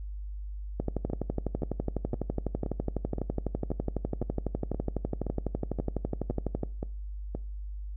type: two click trains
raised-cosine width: 2 ms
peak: -20 / -16 dBFS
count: 13 / 71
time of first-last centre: 1.1-7.35 / 0.8-6.633 s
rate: 1.92 / 12 Hz
effects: noise-tail reverb RT60 0.4 s tail -22 dB re dry + added 50 Hz sine -35 dBFS peak until 7.96 s